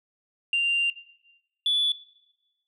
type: tone pair in turn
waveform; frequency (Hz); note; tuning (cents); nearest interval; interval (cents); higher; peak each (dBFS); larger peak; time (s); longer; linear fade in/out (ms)
sine; 2783 / 3451; F7 / A7; -7 / -34; major third; 373; second; -19; neither; 0.53-0.9 / 1.66-1.92; first; 2
effects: noise-tail reverb RT60 1.0 s tail -18 dB re dry + tanh soft clip ceiling -17 dBFS